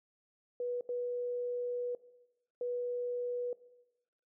sine tone bursts at uneven times, 488.6 Hz, B4, 19 cents flat, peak -33 dBFS, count 3, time 0.6-0.81 / 0.89-1.95 / 2.61-3.53 s, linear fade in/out 2 ms, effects noise-tail reverb RT60 1.0 s tail -18 dB re dry

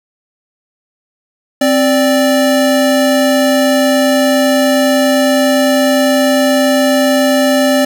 square tone pair together, 263.2 / 585 Hz, C4 / D5, +10 / -7 cents, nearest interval octave + major second, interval 1383 cents, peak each -12 dBFS, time 1.61-7.85 s, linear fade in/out 5 ms, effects none

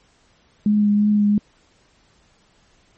sine tone with vibrato, 207.7 Hz, G#3, in tune, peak -13 dBFS, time 0.66-1.38 s, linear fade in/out 2 ms, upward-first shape triangle, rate 2.9 Hz, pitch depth 20 cents each way, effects pink hiss -58 dBFS RMS until 2.97 s + MP3 32 kbps

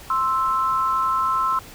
sine tone pair together, 1048 / 1318.5 Hz, C6 / E6, +2 / 0 cents, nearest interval major third, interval 398 cents, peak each -21 dBFS, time 0.1-1.59 s, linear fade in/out 2 ms, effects pink hiss -42 dBFS RMS until 1.74 s

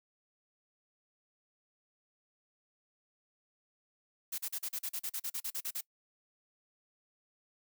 blue noise bursts, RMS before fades -37 dBFS, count 15, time 4.32-5.811 s, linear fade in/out 10 ms, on 63 ms, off 39 ms, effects noise-tail reverb RT60 0.1 s tail -23 dB re dry

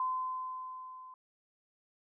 sine tone with level ramp, 1027 Hz, C6, 33 cents flat, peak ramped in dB -29 to -48 dBFS, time 0-1.14 s, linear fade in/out 2 ms, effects none

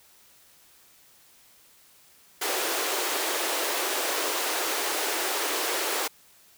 pink high-pass noise, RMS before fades -28 dBFS, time 2.41-6.08 s, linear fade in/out 10 ms, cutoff 330 Hz, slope 48 dB/octave, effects white hiss -57 dBFS RMS until 6.57 s

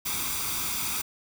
white noise with comb filter, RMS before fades -30 dBFS, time 0.05-1.02 s, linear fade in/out 10 ms, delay 0.84 ms, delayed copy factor +0.65, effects none

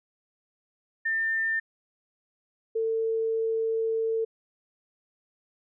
sine tone pair in turn, 1798 / 448.6 Hz, A6 / A4, +37 / +34 cents, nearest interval 2 octaves, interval 2403 cents, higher first, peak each -24 dBFS, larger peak neither, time 1.05-1.6 / 2.75-4.25 s, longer second, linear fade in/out 10 ms, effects none

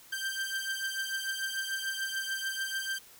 sawtooth beating tone pair, 1568 / 1574.8 Hz, G6 / G6, 0 / +8 cents, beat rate 6.8 Hz, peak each -31 / -33 dBFS, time 0.12-2.99 s, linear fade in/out 10 ms, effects white hiss -55 dBFS RMS until 3.19 s

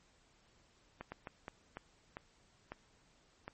slowing click train, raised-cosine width 0.5 ms, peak -28 dBFS, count 8, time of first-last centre 1.01-3.48 s, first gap 110 ms, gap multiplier 1.38, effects pink hiss -69 dBFS RMS until 3.53 s + MP3 32 kbps

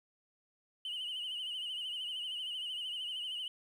sine tone with vibrato, 2968 Hz, F#7, 5 cents sharp, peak -35 dBFS, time 0.85-3.48 s, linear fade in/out 2 ms, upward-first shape sine, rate 13 Hz, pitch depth 73 cents each way, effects tanh soft clip ceiling -35 dBFS + 11-bit

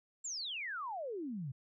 sine exponential sweep, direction down, 7640 to 123.3 Hz, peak -38 dBFS, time 0.24-1.52 s, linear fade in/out 10 ms, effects none

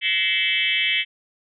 sine tone with frequency modulation, 2637 Hz, E7, in tune, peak -18 dBFS, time 0.01-1.05 s, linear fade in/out 50 ms, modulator 185 Hz, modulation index 3.8, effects none

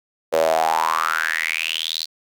sawtooth tone with high-pass filter sweep, 80.4 Hz, E2, 43 cents flat, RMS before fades -21 dBFS, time 0.32-2.06 s, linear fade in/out 20 ms, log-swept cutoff 510 to 4400 Hz, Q 7.9, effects none

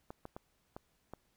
clicks, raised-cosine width 1 ms, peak -30 dBFS, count 5, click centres 0.105 / 0.254 / 0.365 / 0.765 / 1.136 s, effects pink hiss -75 dBFS RMS until 1.36 s

